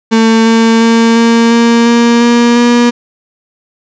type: tone with pitch steps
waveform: 35% pulse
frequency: 224.7 / 226.8 / 228.9 / 231 / 233.2 / 235.3 / 237.5 / 239.7 Hz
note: A3 / A#3 / A#3 / A#3 / A#3 / A#3 / A#3 / A#3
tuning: +37 / -47 / -31 / -16 / +1 / +16 / +33 / +48 cents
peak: -3 dBFS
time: 0.11-2.91 s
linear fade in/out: 20 ms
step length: 350 ms
effects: resampled to 16000 Hz + 7-bit